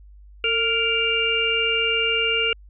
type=harmonic tone with a mistuned harmonic; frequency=466.2 Hz; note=A#4; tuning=in tune; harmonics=1 / 3 / 5 / 6; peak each=-26 / -28 / -25 / -21 dBFS; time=0.44-2.53 s; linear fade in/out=2 ms; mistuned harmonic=1; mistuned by=-54 cents; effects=added 50 Hz sine -43 dBFS peak until 2.69 s